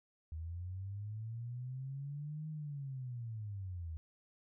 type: linear two-way sweep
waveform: sine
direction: up then down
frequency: 77.78 to 156.5 to 77.78 Hz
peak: -40 dBFS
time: 0.32-3.97 s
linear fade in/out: 0 ms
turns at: 2.49 s
effects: none